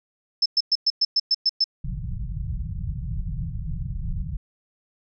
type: tone bursts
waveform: sine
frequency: 5260 Hz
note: E8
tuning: 5 cents flat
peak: -16 dBFS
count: 9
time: 0.42-1.642 s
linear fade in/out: 5 ms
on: 38 ms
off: 110 ms
type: low-pass noise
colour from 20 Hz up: pink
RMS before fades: -29 dBFS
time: 1.84-4.37 s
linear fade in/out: 5 ms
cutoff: 180 Hz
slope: 96 dB/octave
effects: none